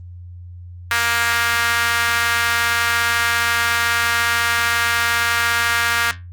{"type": "tone with high-pass filter", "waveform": "sawtooth", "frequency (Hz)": 234.4, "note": "A#3", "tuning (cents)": 10, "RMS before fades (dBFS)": -18, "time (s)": [0.91, 6.11], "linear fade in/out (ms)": 2, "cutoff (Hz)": 1500, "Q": 2.3, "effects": ["added 88 Hz sine -33 dBFS peak until 6.32 s", "Opus 24 kbps"]}